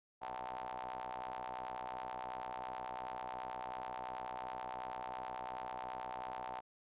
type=ring-modulated tone; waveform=sawtooth; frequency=62.8 Hz; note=B1; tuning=30 cents sharp; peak=-35 dBFS; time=0.21-6.61 s; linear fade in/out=20 ms; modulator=821 Hz; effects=resampled to 8000 Hz